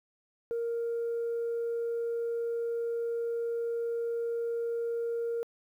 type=tone; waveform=sine; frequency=466.2 Hz; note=A#4; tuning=in tune; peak=-28 dBFS; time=0.51-5.43 s; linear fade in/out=0 ms; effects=tanh soft clip ceiling -27 dBFS + 11-bit